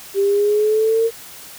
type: exponential sweep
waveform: sine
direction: up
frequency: 392 to 460 Hz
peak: -13 dBFS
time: 0.14-1.11 s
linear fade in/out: 50 ms
effects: white hiss -38 dBFS RMS until 1.58 s